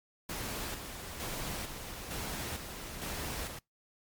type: noise with tremolo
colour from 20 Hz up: pink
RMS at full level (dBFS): -38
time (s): 0.29-3.59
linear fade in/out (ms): 5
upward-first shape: square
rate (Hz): 1.1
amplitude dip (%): 45
effects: noise-tail reverb RT60 0.2 s tail -26 dB re dry + MP3 96 kbps